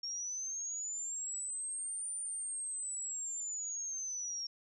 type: linear two-way sweep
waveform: sine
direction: up then down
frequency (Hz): 5510 to 9170 to 5510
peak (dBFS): -37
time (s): 0.03-4.47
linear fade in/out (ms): 5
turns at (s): 2.13
effects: none